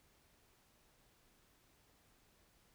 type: silence
effects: pink hiss -71 dBFS RMS until 2.74 s